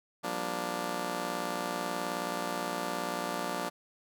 10% pulse chord, G minor seventh, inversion third, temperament just, 176.4 / 196 / 235.2 / 294 Hz, F3 / G3 / Bb3 / D4, +18 / 0 / +16 / +2 cents, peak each -31 / -34 / -31 / -30 dBFS, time 0.23-3.7 s, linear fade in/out 20 ms, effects none

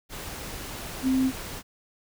sine tone in noise, 261.6 Hz, C4, in tune, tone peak -20 dBFS, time 1.02-1.32 s, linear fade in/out 50 ms, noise pink, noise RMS -37 dBFS, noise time 0.09-1.63 s, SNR +14 dB, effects none

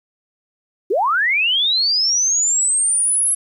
sine linear sweep, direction up, 330 to 10950 Hz, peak -14 dBFS, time 0.9-3.35 s, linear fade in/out 10 ms, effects 9-bit

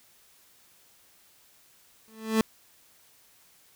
30% pulse tone with exponential growth, 220.7 Hz, A3, 5 cents sharp, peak -15 dBFS, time 2.08-2.41 s, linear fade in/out 0 ms, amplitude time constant 71 ms, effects white hiss -60 dBFS RMS until 3.75 s

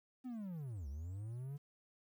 triangle linear two-way sweep, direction down then up, 261.6 to 65.6 to 146.6 Hz, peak -40 dBFS, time 0.24-1.58 s, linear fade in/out 20 ms, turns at 0.88 s, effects 12-bit

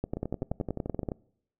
two click trains, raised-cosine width 2 ms, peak -20 / -17 dBFS, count 12 / 12, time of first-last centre 0.17-1.118 / 0.04-1.088 s, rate 11.6 / 10.5 Hz, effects noise-tail reverb RT60 0.7 s tail -24 dB re dry

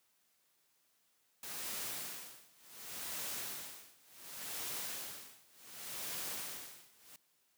white noise with tremolo, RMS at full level -41 dBFS, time 1.43-7.16 s, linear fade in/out 2 ms, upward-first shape sine, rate 0.68 Hz, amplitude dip 95%, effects white hiss -75 dBFS RMS until 7.57 s + high-pass 100 Hz 12 dB/octave

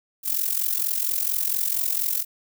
violet noise with amplitude modulation, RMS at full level -21 dBFS, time 0.23-2.25 s, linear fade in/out 50 ms, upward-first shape sine, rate 44.3 Hz, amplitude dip 80%, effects none

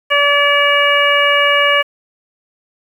harmonic tone, 574 Hz, D5, 40 cents flat, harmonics 1 / 2 / 3 / 4 / 5, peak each -16 / -16 / -16 / -16 / -16 dBFS, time 0.1-1.83 s, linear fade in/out 20 ms, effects 7-bit

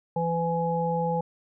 harmonic tone, 167.6 Hz, E3, 29 cents sharp, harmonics 1 / 3 / 5, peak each -28 / -28 / -28 dBFS, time 0.16-1.21 s, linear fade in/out 5 ms, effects none

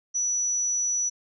sine tone, 5910 Hz, F#8, 3 cents flat, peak -23 dBFS, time 0.14-1.1 s, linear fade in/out 20 ms, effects none

